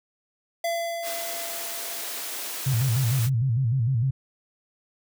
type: tone with exponential decay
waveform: square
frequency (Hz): 677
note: E5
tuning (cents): +46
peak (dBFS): -24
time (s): 0.64-2.94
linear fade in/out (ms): 5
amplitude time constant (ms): 500
type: high-pass noise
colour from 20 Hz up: white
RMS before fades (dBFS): -33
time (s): 1.02-3.3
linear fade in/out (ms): 50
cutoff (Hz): 270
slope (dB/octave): 24
type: tone with vibrato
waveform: sine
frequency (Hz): 123.47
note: B2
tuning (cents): 0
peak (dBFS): -20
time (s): 2.66-4.11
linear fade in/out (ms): 10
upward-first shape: square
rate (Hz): 6.6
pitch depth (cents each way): 140
effects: none